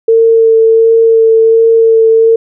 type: tone with vibrato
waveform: sine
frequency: 451.3 Hz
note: A4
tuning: 44 cents sharp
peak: -3 dBFS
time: 0.08-2.36 s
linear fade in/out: 5 ms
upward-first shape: sine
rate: 1.4 Hz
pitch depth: 13 cents each way
effects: none